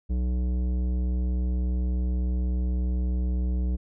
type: tone with tanh clipping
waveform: sine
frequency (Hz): 61.74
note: B1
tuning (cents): 0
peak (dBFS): -25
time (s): 0.09-3.77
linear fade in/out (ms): 20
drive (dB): 13
effects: none